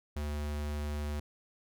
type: tone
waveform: square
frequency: 74 Hz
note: D2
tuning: 14 cents sharp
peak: -34 dBFS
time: 0.16-1.2 s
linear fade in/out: 5 ms
effects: none